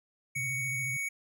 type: tone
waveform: square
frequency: 2233 Hz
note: C#7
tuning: 12 cents sharp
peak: -32 dBFS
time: 0.35-1.09 s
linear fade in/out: 10 ms
type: tone with vibrato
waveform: sine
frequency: 130 Hz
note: C3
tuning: 11 cents flat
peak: -38 dBFS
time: 0.36-0.97 s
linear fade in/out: 5 ms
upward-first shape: square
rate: 14 Hz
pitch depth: 87 cents each way
effects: none